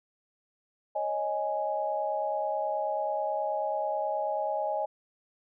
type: chord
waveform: sine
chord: C# suspended second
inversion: none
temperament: just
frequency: 554.4 / 623.7 / 831.5 Hz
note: C#5 / D#5 / G#5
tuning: 0 / +4 / +2 cents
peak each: -35 / -31 / -31 dBFS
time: 0.95-4.86 s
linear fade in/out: 10 ms
effects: none